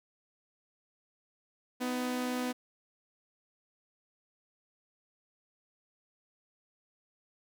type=tone pair together; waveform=sawtooth; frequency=249.7 / 313.6 Hz; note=B3 / D#4; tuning=+19 / +14 cents; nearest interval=major third; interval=395 cents; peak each=-28 / -38 dBFS; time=1.8-2.53 s; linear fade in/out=20 ms; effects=none